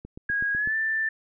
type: click train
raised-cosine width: 3 ms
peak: -26 dBFS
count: 6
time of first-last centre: 0.05-0.674 s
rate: 8.01 Hz
type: tone with pitch glide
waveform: sine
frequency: 1644 to 1772.2 Hz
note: G#6 to A6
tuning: -18 to +12 cents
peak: -23 dBFS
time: 0.29-1.09 s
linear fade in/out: 5 ms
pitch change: +130 cents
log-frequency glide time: 0.53-0.75 s
effects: none